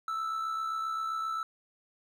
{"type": "tone with amplitude modulation", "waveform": "triangle", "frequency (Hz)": 1318.5, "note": "E6", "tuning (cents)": 0, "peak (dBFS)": -27, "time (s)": [0.08, 1.43], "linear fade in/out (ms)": 2, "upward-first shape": "sine", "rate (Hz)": 67.6, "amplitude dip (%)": 45, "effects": []}